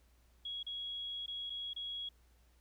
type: tone with dropouts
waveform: sine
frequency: 3322 Hz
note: G#7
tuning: in tune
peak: -39 dBFS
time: 0.45-2.09 s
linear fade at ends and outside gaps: 5 ms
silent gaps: 0.63-0.665 / 1.262-1.279 / 1.498-1.502 / 1.734-1.762 s
effects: added 60 Hz sine -65 dBFS peak until 2.6 s + pink hiss -73 dBFS RMS until 2.6 s